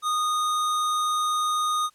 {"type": "tone", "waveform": "square", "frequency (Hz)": 1234, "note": "D#6", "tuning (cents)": -15, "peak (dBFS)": -23, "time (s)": [0.02, 1.9], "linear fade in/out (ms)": 50, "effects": ["white hiss -62 dBFS RMS until 1.94 s", "low-pass 11000 Hz 12 dB/octave"]}